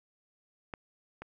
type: clicks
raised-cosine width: 0.5 ms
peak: -23 / -27 dBFS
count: 2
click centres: 0.738 / 1.22 s
effects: none